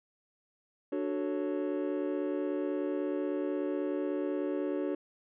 triangle chord, D major seventh, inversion none, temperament equal, 293.7 / 370 / 440 / 554.4 Hz, D4 / F#4 / A4 / C#5, 0 / 0 / 0 / 0 cents, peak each -32 / -33 / -37 / -36 dBFS, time 0.92-4.95 s, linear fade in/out 5 ms, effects resampled to 8000 Hz

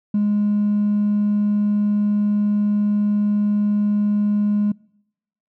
sine tone with hard clipping, 207.2 Hz, G#3, 4 cents flat, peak -16 dBFS, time 0.14-4.72 s, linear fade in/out 5 ms, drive 1 dB, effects noise-tail reverb RT60 0.8 s tail -25 dB re dry

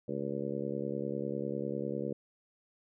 harmonic tone, 70 Hz, C#2, 18 cents sharp, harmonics 2 / 3 / 4 / 5 / 6 / 7 / 8, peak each -42 / -39 / -42 / -40 / -41 / -39 / -44 dBFS, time 0.08-2.13 s, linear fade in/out 5 ms, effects none

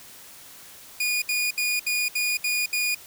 sawtooth tone bursts, 2448 Hz, D#7, 29 cents flat, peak -19 dBFS, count 7, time 1-2.948 s, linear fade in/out 5 ms, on 220 ms, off 68 ms, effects white hiss -46 dBFS RMS until 3.06 s

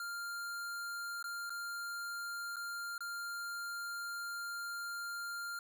square tone with dropouts, 1396.9 Hz, F6, in tune, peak -40 dBFS, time 0-5.59 s, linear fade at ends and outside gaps 2 ms, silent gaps 1.227-1.241 / 1.496-1.503 / 2.56-2.566 / 2.98-3.006 s, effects none

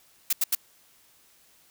blue noise bursts, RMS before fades -23 dBFS, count 3, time 0.3-0.551 s, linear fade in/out 5 ms, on 29 ms, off 82 ms, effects white hiss -60 dBFS RMS until 1.7 s

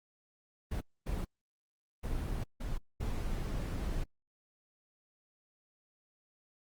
brown noise bursts at uneven times, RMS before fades -35 dBFS, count 5, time 0.71-0.81 / 1.06-1.25 / 2.03-2.44 / 2.6-2.78 / 3-4.04 s, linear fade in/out 10 ms, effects Opus 24 kbps

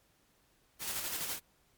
white noise with tremolo, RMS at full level -36 dBFS, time 0.79-1.4 s, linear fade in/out 50 ms, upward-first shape square, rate 12 Hz, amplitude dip 35%, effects pink hiss -70 dBFS RMS until 1.77 s + MP3 96 kbps

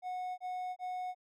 triangle tone bursts, 732 Hz, F#5, 19 cents flat, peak -34 dBFS, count 3, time 0.02-1.148 s, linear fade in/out 50 ms, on 360 ms, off 24 ms, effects none

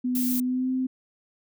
sine tone with pitch glide, 250 to 258.4 Hz, B3 to C4, +21 to -21 cents, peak -23 dBFS, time 0.04-0.87 s, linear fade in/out 10 ms, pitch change +58 cents, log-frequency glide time 0.38-0.71 s
violet noise, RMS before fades -30 dBFS, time 0.15-0.4 s, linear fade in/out 2 ms
effects none

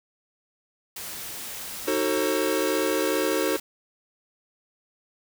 white noise, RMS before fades -36 dBFS, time 0.96-3.6 s, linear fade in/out 5 ms
square chord, D# diminished seventh, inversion none, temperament just, 311.1 / 373.4 / 448 / 537.6 Hz, D#4 / F#4 / A4 / C5, 0 / +16 / +31 / +47 cents, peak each -29 dBFS, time 1.87-3.57 s, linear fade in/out 10 ms
effects none

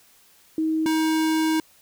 sine / square tone pair in turn, 316.9 / 316.9 Hz, D#4 / D#4, +32 / +32 cents, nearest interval unison, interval 0 cents, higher neither, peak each -20 dBFS, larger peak neither, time 0.58-0.86 / 0.86-1.6 s, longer second, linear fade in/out 2 ms, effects white hiss -56 dBFS RMS until 1.81 s

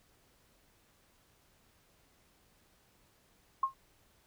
sine tone with exponential decay, 1070 Hz, C6, 38 cents sharp, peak -23 dBFS, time 3.63-3.74 s, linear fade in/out 5 ms, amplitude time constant 23 ms, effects pink hiss -68 dBFS RMS until 4.26 s

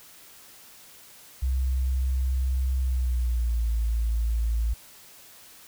sine tone with pitch glide, 64.8 to 56.41 Hz, C2 to A1, -16 to +44 cents, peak -22 dBFS, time 1.42-4.74 s, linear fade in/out 10 ms, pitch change -240 cents, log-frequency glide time 2.83-3.68 s, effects white hiss -50 dBFS RMS until 5.67 s

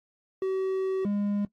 triangle tone pair in turn, 380.4 / 204 Hz, F#4 / G#3, +48 / -31 cents, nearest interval major seventh, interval 1079 cents, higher first, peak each -23 dBFS, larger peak neither, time 0.42-1.05 / 1.05-1.45 s, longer first, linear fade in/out 2 ms, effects noise-tail reverb RT60 0.1 s tail -18 dB re dry + AAC 48 kbps

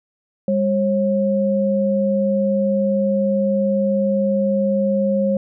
sine tone pair together, 201.2 / 542 Hz, G3 / C#5, +45 / -39 cents, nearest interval octave + perfect fourth, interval 1716 cents, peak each -18 dBFS, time 0.48-5.37 s, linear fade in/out 2 ms, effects none

